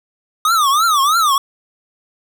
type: tone with vibrato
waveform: square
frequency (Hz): 1218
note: D#6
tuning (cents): -37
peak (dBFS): -12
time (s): 0.45-1.38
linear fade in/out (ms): 2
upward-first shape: triangle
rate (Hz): 3.1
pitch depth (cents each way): 240
effects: none